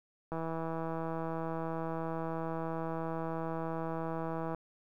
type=click train; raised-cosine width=1 ms; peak=-24 dBFS; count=690; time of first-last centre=0.32-4.547 s; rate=163 Hz; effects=11-bit